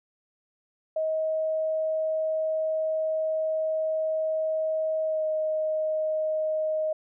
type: tone with pitch glide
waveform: sine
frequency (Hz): 632 to 624.4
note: D#5 to D#5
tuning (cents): +27 to +6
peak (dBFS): -24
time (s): 0.96-6.93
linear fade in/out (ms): 5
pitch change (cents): -21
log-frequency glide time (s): 5.04-5.25
effects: none